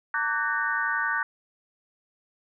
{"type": "tone cluster", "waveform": "sine", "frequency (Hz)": [911, 1155, 1496, 1607, 1832], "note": ["A#5", "D6", "F#6", "G6", "A#6"], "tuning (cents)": [-40, -29, 19, 43, -31], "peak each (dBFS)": [-33, -31, -27, -33, -31], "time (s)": [0.14, 1.23], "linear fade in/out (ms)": 2, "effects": []}